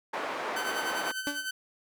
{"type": "band-pass noise", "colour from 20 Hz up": "white", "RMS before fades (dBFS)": -34, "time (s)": [0.13, 1.12], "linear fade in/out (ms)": 10, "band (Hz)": [410, 1200], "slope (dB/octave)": 12}
{"type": "tone with tremolo", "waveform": "sawtooth", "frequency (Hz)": 1528, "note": "G6", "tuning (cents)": -45, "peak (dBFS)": -27, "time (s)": [0.56, 1.51], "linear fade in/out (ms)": 5, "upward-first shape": "sine", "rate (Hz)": 10, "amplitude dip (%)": 60}
{"type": "tone with exponential decay", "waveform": "sawtooth", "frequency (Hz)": 288.6, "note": "D4", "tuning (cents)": -30, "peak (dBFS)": -25, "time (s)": [1.27, 1.49], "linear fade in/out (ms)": 0, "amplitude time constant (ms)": 46}
{"effects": []}